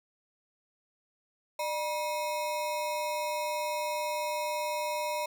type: ring-modulated tone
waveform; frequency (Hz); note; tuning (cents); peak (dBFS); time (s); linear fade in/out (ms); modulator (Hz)
square; 782; G5; -4; -28; 1.59-5.26; 5; 181
effects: none